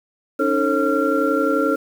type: tone cluster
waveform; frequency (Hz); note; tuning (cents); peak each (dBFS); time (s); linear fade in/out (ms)
sine; 279.1 / 310.5 / 445.1 / 542 / 1376; C#4 / D#4 / A4 / C#5 / F6; +12 / -3 / +20 / -39 / -26; -22; 0.39-1.76; 10
effects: tanh soft clip ceiling -5 dBFS + 7-bit